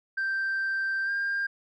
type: tone with pitch glide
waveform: sine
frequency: 1568 to 1600.9 Hz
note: G6 to G6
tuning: 0 to +36 cents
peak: -24 dBFS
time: 0.17-1.47 s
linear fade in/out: 10 ms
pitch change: +36 cents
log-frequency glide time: 1.05-1.1 s
effects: tanh soft clip ceiling -24 dBFS